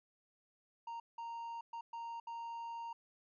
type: tone bursts at uneven times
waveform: triangle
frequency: 928 Hz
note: A#5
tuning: 8 cents flat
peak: -40 dBFS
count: 5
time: 0.87-1 / 1.18-1.61 / 1.73-1.81 / 1.93-2.2 / 2.27-2.93 s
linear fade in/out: 5 ms
effects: resampled to 16000 Hz